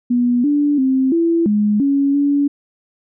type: tone with pitch steps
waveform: sine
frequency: 243.5 / 291.1 / 263.2 / 334.7 / 208.8 / 279 / 284.9 Hz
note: B3 / D4 / C4 / E4 / G#3 / C#4 / C#4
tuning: -24 / -15 / +10 / +26 / +10 / +11 / +48 cents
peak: -12 dBFS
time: 0.1-2.48 s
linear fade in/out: 10 ms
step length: 340 ms
effects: none